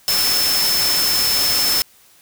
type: tone in noise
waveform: sine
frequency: 5274 Hz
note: E8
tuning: in tune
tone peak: -17 dBFS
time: 0.08-1.82 s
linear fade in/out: 0 ms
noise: white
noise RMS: -20 dBFS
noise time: 0.08-1.82 s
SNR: 0 dB
effects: white hiss -51 dBFS RMS until 2.21 s